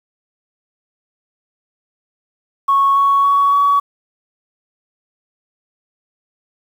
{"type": "tone with pitch steps", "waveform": "sine", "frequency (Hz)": [1104, 1113, 1122, 1131.1], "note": ["C#6", "C#6", "C#6", "C#6"], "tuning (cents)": [-7, 7, 21, 35], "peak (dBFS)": -9, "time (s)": [2.68, 3.8], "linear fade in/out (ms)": 10, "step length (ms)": 280, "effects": ["tanh soft clip ceiling -5 dBFS", "7-bit"]}